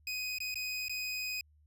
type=tone with dropouts; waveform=25% pulse; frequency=2503 Hz; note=D#7; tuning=10 cents sharp; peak=-31 dBFS; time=0.07-1.41 s; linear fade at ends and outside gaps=2 ms; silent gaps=0.385-0.403 / 0.543-0.556 / 0.883-0.895 s; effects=added 75 Hz sine -62 dBFS peak until 1.66 s